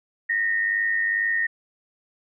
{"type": "tone pair together", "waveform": "sine", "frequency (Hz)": [1843, 1945.3], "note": ["A#6", "B6"], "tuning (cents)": [-20, -27], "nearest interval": "minor second", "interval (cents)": 93, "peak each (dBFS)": [-21, -28], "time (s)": [0.29, 1.47], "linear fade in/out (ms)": 10, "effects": []}